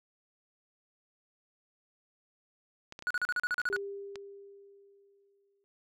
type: clicks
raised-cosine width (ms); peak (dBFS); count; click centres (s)
0.2; -26; 6; 2.924 / 2.991 / 3.024 / 3.601 / 3.765 / 4.157
type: tone bursts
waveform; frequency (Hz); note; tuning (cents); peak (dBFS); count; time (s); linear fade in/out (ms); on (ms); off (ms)
triangle; 1462; F#6; -21; -26; 10; 3.07-3.762; 0; 35; 38
type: tone with exponential decay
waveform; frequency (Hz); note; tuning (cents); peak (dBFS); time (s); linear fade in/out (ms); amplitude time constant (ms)
sine; 398.9; G4; +30; -33; 3.7-5.64; 0; 420
effects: none